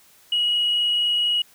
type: tone with frequency modulation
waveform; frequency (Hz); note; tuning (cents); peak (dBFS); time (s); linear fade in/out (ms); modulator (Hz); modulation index
sine; 2905; F#7; -32; -17; 0.32-1.42; 5; 24.2; 0.67
effects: tanh soft clip ceiling -14 dBFS + white hiss -54 dBFS RMS until 1.54 s